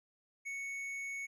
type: tone with tanh clipping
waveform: triangle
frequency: 2217 Hz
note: C#7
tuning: in tune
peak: -40 dBFS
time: 0.45-1.27 s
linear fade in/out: 20 ms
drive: 12 dB
effects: none